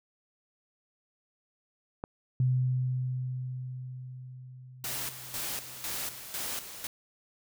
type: click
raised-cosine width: 1 ms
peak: -21 dBFS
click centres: 2.039 s
type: tone with exponential decay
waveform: sine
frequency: 127.5 Hz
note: C3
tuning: 44 cents flat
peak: -22 dBFS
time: 2.4-6.27 s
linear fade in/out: 2 ms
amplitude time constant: 840 ms
type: noise with tremolo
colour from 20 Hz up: white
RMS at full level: -35 dBFS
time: 4.84-6.87 s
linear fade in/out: 2 ms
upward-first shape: square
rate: 2 Hz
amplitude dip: 65%
effects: none